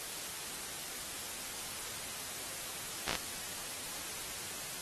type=slowing click train; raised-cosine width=0.2 ms; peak=-15 dBFS; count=5; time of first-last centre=3.08-3.153 s; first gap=14 ms; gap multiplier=1.18; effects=white hiss -42 dBFS RMS until 4.81 s + AAC 32 kbps